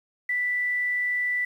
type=tone; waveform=sine; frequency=1975.5 Hz; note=B6; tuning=in tune; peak=-23 dBFS; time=0.29-1.45 s; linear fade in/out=5 ms; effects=9-bit